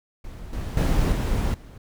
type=noise with level steps; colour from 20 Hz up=brown; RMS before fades=-38 / -30 / -20 / -23 / -42 dBFS; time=0.24-1.78 s; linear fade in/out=5 ms; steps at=0.53 / 0.77 / 1.12 / 1.54 s; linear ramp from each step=2 ms; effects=none